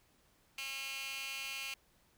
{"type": "tone with high-pass filter", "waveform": "15% pulse", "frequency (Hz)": 270.9, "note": "C#4", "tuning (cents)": -40, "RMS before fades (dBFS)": -42, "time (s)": [0.58, 1.74], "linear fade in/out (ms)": 2, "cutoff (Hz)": 2500, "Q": 2.2, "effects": ["pink hiss -70 dBFS RMS until 2.17 s"]}